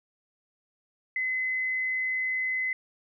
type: tone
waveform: sine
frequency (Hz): 2035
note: C7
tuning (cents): -49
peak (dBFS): -26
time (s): 1.16-2.73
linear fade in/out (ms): 2
effects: none